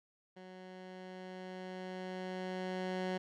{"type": "tone with level ramp", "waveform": "15% pulse", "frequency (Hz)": 185, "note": "F#3", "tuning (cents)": 0, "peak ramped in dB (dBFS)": [-44, -28], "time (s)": [0.36, 3.18], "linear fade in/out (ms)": 10, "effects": ["low-pass 4000 Hz 12 dB/octave"]}